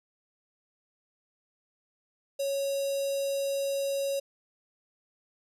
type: tone with notch filter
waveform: square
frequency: 553 Hz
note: C#5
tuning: 4 cents flat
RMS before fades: -30 dBFS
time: 2.39-4.2 s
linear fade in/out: 10 ms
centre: 1700 Hz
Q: 0.59
effects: resampled to 32000 Hz